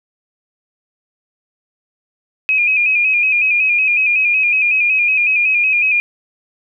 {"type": "tone with vibrato", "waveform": "sine", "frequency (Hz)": 2481, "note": "D#7", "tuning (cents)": -6, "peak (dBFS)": -11, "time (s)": [2.49, 6], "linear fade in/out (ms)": 0, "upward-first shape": "square", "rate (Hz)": 5.4, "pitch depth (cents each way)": 46, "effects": []}